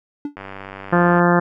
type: tone with exponential decay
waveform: triangle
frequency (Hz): 290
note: D4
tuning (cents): -22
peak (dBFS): -17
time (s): 0.25-0.36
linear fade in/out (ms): 2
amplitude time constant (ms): 23
type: click train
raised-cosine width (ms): 0.5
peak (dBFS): -18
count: 81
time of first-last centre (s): 0.37-1.193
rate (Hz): 97.2
type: harmonic tone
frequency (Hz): 174.61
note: F3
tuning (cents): 0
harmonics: 1 / 2 / 3 / 4 / 5 / 6 / 7 / 8 / 9 / 10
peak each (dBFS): -16 / -19 / -21 / -22 / -23 / -24 / -24 / -25 / -26 / -26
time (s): 0.92-1.4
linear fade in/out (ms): 10
effects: none